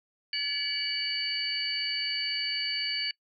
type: tone cluster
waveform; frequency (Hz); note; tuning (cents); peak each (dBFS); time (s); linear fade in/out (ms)
sine; 1715 / 2277 / 2924 / 4538; A6 / C#7 / F#7 / C#8; -45 / +46 / -21 / +40; -39 / -36 / -35 / -31; 0.33-3.11; 2
effects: noise-tail reverb RT60 0.1 s tail -23 dB re dry